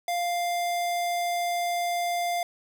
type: tone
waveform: square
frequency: 698.5 Hz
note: F5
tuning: in tune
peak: -26 dBFS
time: 0.08-2.43 s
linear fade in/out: 2 ms
effects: none